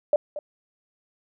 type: tone with echo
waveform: sine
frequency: 593 Hz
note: D5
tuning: 17 cents sharp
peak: -15 dBFS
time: 0.13-0.16 s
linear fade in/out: 2 ms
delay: 230 ms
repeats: 1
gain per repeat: -14 dB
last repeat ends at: 0.39 s
effects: none